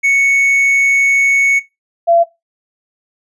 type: tone pair in turn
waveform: triangle / sine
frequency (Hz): 2217 / 679.2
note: C#7 / F5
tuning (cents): 0 / -48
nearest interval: octave + minor sixth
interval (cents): 2048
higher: first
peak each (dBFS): -7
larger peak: neither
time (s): 0.03-1.6 / 2.07-2.24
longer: first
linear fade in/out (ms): 20
effects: noise-tail reverb RT60 0.2 s tail -17 dB re dry + resampled to 24000 Hz